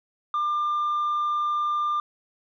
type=tone; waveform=sine; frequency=1196 Hz; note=D6; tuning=31 cents sharp; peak=-20 dBFS; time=0.34-2 s; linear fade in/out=2 ms; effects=tanh soft clip ceiling -21 dBFS

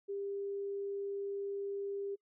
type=tone; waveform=sine; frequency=398.9 Hz; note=G4; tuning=30 cents sharp; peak=-36 dBFS; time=0.08-2.16 s; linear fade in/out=20 ms; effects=noise-tail reverb RT60 0.1 s tail -26 dB re dry

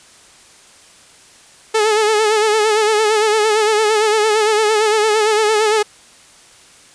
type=tone with vibrato; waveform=sawtooth; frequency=430 Hz; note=A4; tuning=40 cents flat; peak=-8 dBFS; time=1.74-5.83 s; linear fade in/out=10 ms; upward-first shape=sine; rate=8.8 Hz; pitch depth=58 cents each way; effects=white hiss -45 dBFS RMS until 6.94 s + resampled to 22050 Hz

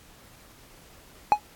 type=tone with exponential decay; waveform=triangle; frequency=838 Hz; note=G#5; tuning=15 cents sharp; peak=-8 dBFS; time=1.32-1.4 s; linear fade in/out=0 ms; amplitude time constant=16 ms; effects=pink hiss -53 dBFS RMS until 1.55 s + AAC 64 kbps

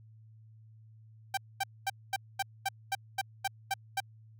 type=tone bursts; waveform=sawtooth; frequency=781 Hz; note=G5; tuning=7 cents flat; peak=-25 dBFS; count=11; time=1.34-4.003 s; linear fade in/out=5 ms; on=33 ms; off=230 ms; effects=added 110 Hz sine -53 dBFS peak until 4.39 s

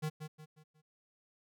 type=tone with echo; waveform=square; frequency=154.3 Hz; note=D#3; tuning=14 cents flat; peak=-34 dBFS; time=0.02-0.1 s; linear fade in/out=20 ms; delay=180 ms; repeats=4; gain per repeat=-8 dB; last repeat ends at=0.82 s; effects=none

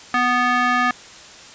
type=tone with band-pass filter; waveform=square; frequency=246.9 Hz; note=B3; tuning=in tune; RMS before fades=-18 dBFS; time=0.14-0.91 s; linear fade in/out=2 ms; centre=1500 Hz; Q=2; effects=white hiss -41 dBFS RMS until 1.54 s + resampled to 16000 Hz

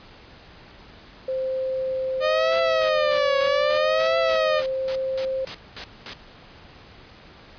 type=tone with pitch glide; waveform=sine; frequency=523.3 to 527.9 Hz; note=C5 to C5; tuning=0 to +15 cents; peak=-23 dBFS; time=1.28-5.45 s; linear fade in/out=5 ms; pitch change=+15 cents; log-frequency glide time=2.47-5.27 s
type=tone with vibrato; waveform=sawtooth; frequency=608 Hz; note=D#5; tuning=40 cents flat; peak=-16 dBFS; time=2.2-4.63 s; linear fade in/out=50 ms; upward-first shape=triangle; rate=0.63 Hz; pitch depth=160 cents each way
type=noise bursts; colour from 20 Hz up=white; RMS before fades=-32 dBFS; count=13; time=2.52-6.135 s; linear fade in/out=0 ms; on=75 ms; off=220 ms
effects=pink hiss -47 dBFS RMS until 7.58 s + resampled to 11025 Hz

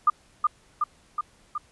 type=tone with echo; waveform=sine; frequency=1211 Hz; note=D#6; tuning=47 cents flat; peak=-14 dBFS; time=0.07-0.1 s; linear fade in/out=5 ms; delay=370 ms; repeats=4; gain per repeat=-3 dB; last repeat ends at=1.58 s; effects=pink hiss -59 dBFS RMS until 1.71 s + resampled to 24000 Hz

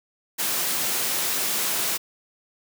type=high-pass noise; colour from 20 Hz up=white; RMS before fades=-25 dBFS; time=0.38-1.98 s; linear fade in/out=20 ms; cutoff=140 Hz; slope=24 dB/octave; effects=none

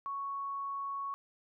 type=tone; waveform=sine; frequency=1110 Hz; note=C#6; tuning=2 cents sharp; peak=-35 dBFS; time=0.06-1.14 s; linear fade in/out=0 ms; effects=none

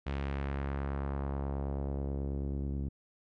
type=tone with low-pass filter sweep; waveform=sawtooth; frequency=69.3 Hz; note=C#2; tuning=in tune; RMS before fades=-35 dBFS; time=0.06-2.89 s; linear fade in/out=10 ms; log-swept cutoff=3000 to 260 Hz; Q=1.2; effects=none

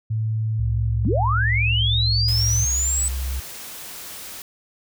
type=tone with pitch glide; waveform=sine; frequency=110 to 108.93 Hz; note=A2 to A2; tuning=0 to -17 cents; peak=-20 dBFS; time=0.1-2.65 s; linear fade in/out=10 ms; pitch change=-17 cents; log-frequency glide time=0.88-1.18 s
type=tone with vibrato; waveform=sine; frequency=65.41 Hz; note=C2; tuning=in tune; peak=-23 dBFS; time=0.59-3.4 s; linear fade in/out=5 ms; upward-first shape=triangle; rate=11 Hz; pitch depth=17 cents each way
type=linear sweep; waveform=sine; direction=up; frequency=157.4 to 8050 Hz; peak=-20 dBFS; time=1.05-3.08 s; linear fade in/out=0 ms
type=noise; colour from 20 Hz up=white; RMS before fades=-36 dBFS; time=2.28-4.42 s; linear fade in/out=2 ms
effects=none

